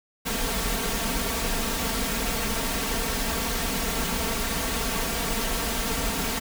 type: noise with comb filter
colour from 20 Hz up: pink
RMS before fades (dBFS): -27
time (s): 0.25-6.4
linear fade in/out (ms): 20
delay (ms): 4.4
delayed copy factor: +0.8
effects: none